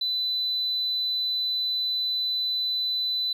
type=tone; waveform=triangle; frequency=4000 Hz; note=B7; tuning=21 cents sharp; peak=-21 dBFS; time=0.01-3.33 s; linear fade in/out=5 ms; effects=tanh soft clip ceiling -21 dBFS + resampled to 32000 Hz